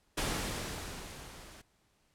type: noise with level ramp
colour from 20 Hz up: pink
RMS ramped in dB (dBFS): -32 to -53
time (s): 0.17-1.62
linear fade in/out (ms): 10
effects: pink hiss -72 dBFS RMS until 2.14 s + low-pass 11000 Hz 12 dB/octave